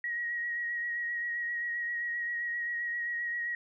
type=tone with vibrato; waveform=sine; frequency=1898 Hz; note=A#6; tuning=31 cents sharp; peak=-31 dBFS; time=0.04-3.55 s; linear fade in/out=2 ms; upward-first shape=sine; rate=7.6 Hz; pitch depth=22 cents each way; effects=none